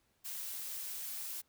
blue noise, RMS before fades -42 dBFS, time 0.24-1.42 s, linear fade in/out 20 ms, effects pink hiss -75 dBFS RMS until 1.48 s

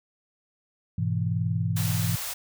sine chord, E major, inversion first, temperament just, 103.01 / 123.61 / 164.81 Hz, G#2 / B2 / E3, -14 / +2 / 0 cents, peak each -27 / -29 / -28 dBFS, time 0.98-2.16 s, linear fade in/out 5 ms
white band-stop noise, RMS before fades -33 dBFS, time 1.76-2.34 s, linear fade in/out 10 ms, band 110 to 540 Hz, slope 24 dB/octave
effects none

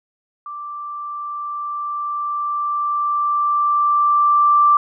sine tone with level ramp, 1174.7 Hz, D6, in tune, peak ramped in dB -28 to -9 dBFS, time 0.46-4.77 s, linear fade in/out 2 ms, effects none

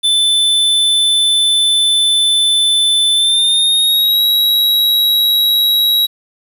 square tone with pitch glide, 3520 to 3861 Hz, A7 to B7, 0 to -40 cents, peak -10 dBFS, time 0.03-6.07 s, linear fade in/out 20 ms, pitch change +160 cents, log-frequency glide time 3.14-4.22 s, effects 7-bit

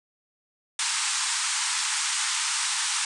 white band-pass noise, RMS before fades -27 dBFS, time 0.79-3.05 s, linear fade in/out 2 ms, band 830 to 9400 Hz, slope 96 dB/octave, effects none

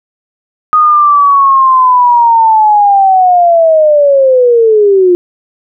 sine linear sweep, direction down, 1244.5 to 349.2 Hz, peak -3 dBFS, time 0.73-5.15 s, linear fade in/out 0 ms, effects none

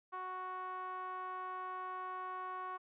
5% pulse tone with low-pass filter, 370 Hz, F#4, in tune, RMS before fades -43 dBFS, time 0.12-2.78 s, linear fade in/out 20 ms, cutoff 1100 Hz, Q 4, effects resampled to 8000 Hz

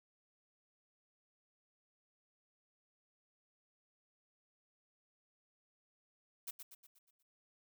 blue noise with echo, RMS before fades -43 dBFS, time 6.47-6.51 s, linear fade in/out 10 ms, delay 120 ms, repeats 6, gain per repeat -6 dB, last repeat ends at 7.23 s, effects none

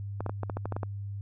clicks, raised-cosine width 1 ms, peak -19 dBFS, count 10, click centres 0.206 / 0.263 / 0.295 / 0.433 / 0.498 / 0.57 / 0.656 / 0.723 / 0.765 / 0.832 s, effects added 100 Hz sine -34 dBFS peak until 1.21 s

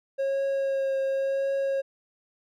triangle tone with vibrato, 543 Hz, C#5, 36 cents flat, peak -22 dBFS, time 0.18-1.82 s, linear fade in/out 20 ms, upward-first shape triangle, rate 0.92 Hz, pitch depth 17 cents each way, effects none

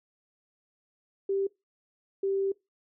sine tone pair in turn, 392 / 390.6 Hz, G4 / G4, 0 / -6 cents, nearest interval unison, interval 6 cents, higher first, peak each -25 dBFS, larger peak neither, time 1.29-1.47 / 2.23-2.52 s, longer second, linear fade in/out 5 ms, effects noise-tail reverb RT60 0.2 s tail -22 dB re dry

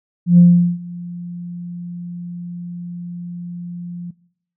sine tone with ADSR envelope, 174.6 Hz, F3, in tune, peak -3 dBFS, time 0.26-4.11 s, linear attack 120 ms, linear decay 400 ms, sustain -23 dB, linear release 8 ms, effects noise-tail reverb RT60 0.7 s tail -22 dB re dry + tanh soft clip ceiling 0 dBFS

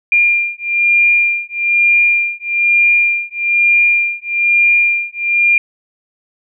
sine beating tone pair, 2400 / 2401.1 Hz, D7 / D7, +37 / +38 cents, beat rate 1.1 Hz, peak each -13 dBFS, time 0.12-5.58 s, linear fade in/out 2 ms, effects none

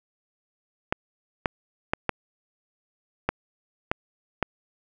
clicks, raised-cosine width 0.5 ms, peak -7 dBFS, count 7, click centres 0.925 / 1.458 / 1.935 / 2.093 / 3.29 / 3.915 / 4.427 s, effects none

